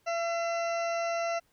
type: harmonic tone with a mistuned harmonic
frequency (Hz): 676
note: E5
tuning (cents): +43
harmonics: 1 / 2 / 3 / 4 / 6 / 7 / 8 / 9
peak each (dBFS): -29 / -37 / -41 / -41 / -51 / -55 / -47 / -49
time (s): 0.06-1.4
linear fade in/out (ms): 20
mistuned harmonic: 8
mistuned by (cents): +48
effects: pink hiss -70 dBFS RMS until 1.52 s